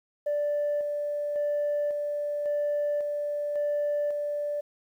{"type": "tone with tremolo", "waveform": "sine", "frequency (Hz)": 586, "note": "D5", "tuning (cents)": -4, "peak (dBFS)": -23, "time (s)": [0.26, 4.61], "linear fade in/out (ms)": 10, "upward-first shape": "square", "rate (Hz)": 0.91, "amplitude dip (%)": 35, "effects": ["tanh soft clip ceiling -22 dBFS", "10-bit"]}